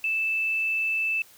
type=tone; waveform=sine; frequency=2637 Hz; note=E7; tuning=in tune; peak=-23 dBFS; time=0.04-1.22 s; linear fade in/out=2 ms; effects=white hiss -53 dBFS RMS until 1.37 s